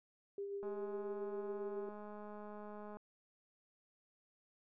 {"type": "tone with tremolo", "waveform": "sine", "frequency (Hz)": 400, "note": "G4", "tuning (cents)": 35, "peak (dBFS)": -39, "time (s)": [0.38, 1.89], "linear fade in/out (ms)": 2, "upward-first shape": "sine", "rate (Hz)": 7.3, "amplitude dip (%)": 35}
{"type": "click train", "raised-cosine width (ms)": 1, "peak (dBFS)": -38, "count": 490, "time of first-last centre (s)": [0.63, 2.97], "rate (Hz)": 209}
{"effects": []}